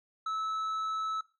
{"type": "tone with tanh clipping", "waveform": "triangle", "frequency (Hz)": 1303, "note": "E6", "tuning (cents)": -20, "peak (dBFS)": -32, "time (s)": [0.26, 1.21], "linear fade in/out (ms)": 5, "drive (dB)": 10, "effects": ["noise-tail reverb RT60 0.3 s tail -18 dB re dry"]}